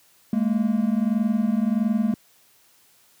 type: tone pair together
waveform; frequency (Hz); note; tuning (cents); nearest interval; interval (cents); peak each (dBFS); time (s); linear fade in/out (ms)
triangle; 207.7 / 229.2; G#3 / A#3; 0 / -29; major second; 171; -20 / -20; 0.33-2.14; 2
effects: white hiss -58 dBFS RMS until 3.2 s + high-pass 80 Hz 12 dB/octave